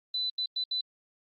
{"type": "tone bursts at uneven times", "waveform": "sine", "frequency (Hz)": 4000, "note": "B7", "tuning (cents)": 21, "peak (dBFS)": -28, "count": 4, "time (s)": [[0.14, 0.3], [0.38, 0.46], [0.56, 0.64], [0.71, 0.81]], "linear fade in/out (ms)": 5, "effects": ["Opus 32 kbps"]}